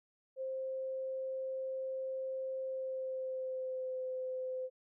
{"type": "tone with pitch glide", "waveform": "sine", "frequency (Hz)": [526, 514.3], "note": ["C5", "C5"], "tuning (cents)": [9, -30], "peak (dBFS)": -36, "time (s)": [0.36, 4.7], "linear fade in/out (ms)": 50, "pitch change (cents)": -39, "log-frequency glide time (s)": [2.62, 4.02], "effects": []}